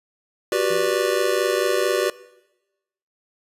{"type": "chord", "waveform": "square", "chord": "G major seventh", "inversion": "third", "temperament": "just", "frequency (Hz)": [367.5, 392, 490, 588], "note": ["F#4", "G4", "B4", "D5"], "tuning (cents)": [-12, 0, -14, 2], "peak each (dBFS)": -25, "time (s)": [0.52, 2.1], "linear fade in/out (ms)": 2}
{"type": "tone with exponential decay", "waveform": "40% pulse", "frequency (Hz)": 170, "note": "F3", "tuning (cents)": -46, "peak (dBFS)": -34, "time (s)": [0.7, 1.21], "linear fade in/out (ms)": 5, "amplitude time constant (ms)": 110}
{"effects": ["noise-tail reverb RT60 1.0 s tail -20 dB re dry", "resampled to 32000 Hz"]}